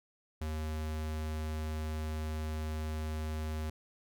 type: tone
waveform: square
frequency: 77.78 Hz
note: D#2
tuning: in tune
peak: -35 dBFS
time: 0.41-3.7 s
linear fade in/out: 5 ms
effects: none